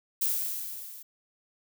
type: noise with level ramp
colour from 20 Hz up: violet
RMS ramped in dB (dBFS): -26 to -46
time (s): 0.21-1.03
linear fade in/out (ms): 10
effects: none